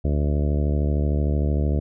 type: harmonic tone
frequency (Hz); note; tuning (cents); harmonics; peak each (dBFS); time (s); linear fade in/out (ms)
73.2; D2; -5; 1 / 2 / 3 / 4 / 5 / 6 / 7 / 8 / 9; -20 / -26 / -30 / -32 / -34 / -36 / -37 / -38 / -39; 0.04-1.8; 10
effects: none